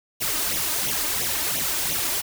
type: noise with flanger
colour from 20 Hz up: white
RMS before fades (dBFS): -25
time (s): 0.2-2.22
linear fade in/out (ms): 20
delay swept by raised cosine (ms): 0.31 to 3.31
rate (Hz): 2.9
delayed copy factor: +0.75
effects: none